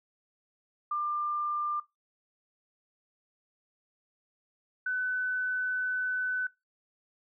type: tone pair in turn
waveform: sine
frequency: 1194 / 1504.3 Hz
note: D6 / F#6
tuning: +28 / +28 cents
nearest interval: major third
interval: 400 cents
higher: second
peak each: -28 dBFS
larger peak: neither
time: 0.91-1.8 / 4.86-6.47 s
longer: second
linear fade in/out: 5 ms
effects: noise-tail reverb RT60 0.2 s tail -21 dB re dry